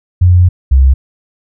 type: tone pair in turn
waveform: sine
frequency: 89.5 / 66.32 Hz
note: F2 / C2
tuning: +43 / +24 cents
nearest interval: perfect fourth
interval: 519 cents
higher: first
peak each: -3 dBFS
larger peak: neither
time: 0.21-0.49 / 0.71-0.94 s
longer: first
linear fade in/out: 10 ms
effects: none